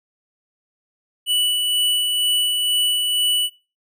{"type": "tone with tremolo", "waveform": "square", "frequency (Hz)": 2960, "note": "F#7", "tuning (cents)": 0, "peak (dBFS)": -16, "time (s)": [1.26, 3.5], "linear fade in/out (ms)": 50, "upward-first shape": "sine", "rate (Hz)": 2.1, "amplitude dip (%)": 30, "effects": ["noise-tail reverb RT60 0.3 s tail -19 dB re dry"]}